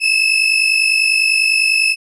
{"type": "tone pair together", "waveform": "35% pulse", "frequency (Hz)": [2587, 2637], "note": ["E7", "E7"], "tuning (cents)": [-33, 0], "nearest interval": "unison", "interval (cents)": 33, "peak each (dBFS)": [-13, -13], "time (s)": [0, 1.96], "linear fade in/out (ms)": 50, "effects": ["resampled to 24000 Hz"]}